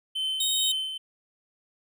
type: tone with tremolo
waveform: triangle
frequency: 3072 Hz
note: G7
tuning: 36 cents flat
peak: -24 dBFS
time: 0.15-0.98 s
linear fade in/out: 10 ms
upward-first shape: sine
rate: 2.2 Hz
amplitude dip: 55%
type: tone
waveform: sawtooth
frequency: 3735 Hz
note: A#7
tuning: 3 cents sharp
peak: -21 dBFS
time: 0.4-0.72 s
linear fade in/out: 5 ms
effects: none